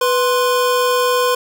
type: tone pair together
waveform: square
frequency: 493.9 / 1046.5 Hz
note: B4 / C6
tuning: 0 / 0 cents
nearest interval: octave + minor second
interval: 1300 cents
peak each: -16 / -18 dBFS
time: 0.01-1.35 s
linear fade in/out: 5 ms
effects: none